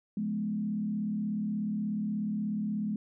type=tone with frequency modulation; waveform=sine; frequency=210 Hz; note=G#3; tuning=19 cents sharp; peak=-29 dBFS; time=0.17-2.96 s; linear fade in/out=2 ms; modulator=36.6 Hz; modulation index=0.72; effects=none